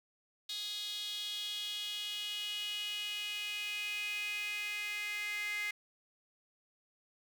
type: tone with high-pass filter sweep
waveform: sawtooth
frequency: 416.2 Hz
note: G#4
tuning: 4 cents sharp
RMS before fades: -39 dBFS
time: 0.49-5.71 s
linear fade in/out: 5 ms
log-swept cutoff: 3700 to 2100 Hz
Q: 7
effects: none